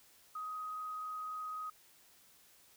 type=tone with frequency modulation; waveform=sine; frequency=1256 Hz; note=D#6; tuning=16 cents sharp; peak=-39 dBFS; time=0.35-1.7 s; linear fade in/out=5 ms; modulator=23.7 Hz; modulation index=0.27; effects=white hiss -64 dBFS RMS until 2.76 s